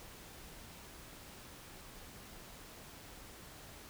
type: silence
effects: pink hiss -53 dBFS RMS until 3.89 s